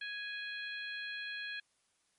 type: harmonic tone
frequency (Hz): 830.6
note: G#5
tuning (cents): 0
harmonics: 2 / 3 / 4 / 5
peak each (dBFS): -41 / -45 / -47 / -49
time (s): 0.01-1.6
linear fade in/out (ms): 5
effects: white hiss -75 dBFS RMS until 2.18 s + MP3 48 kbps